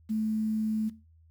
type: tone with quantisation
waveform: sine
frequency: 217.7 Hz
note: A3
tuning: 18 cents flat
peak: -26 dBFS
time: 0.09-0.9 s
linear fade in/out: 20 ms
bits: 9
effects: noise-tail reverb RT60 0.3 s tail -17 dB re dry + added 81 Hz sine -56 dBFS peak until 1.3 s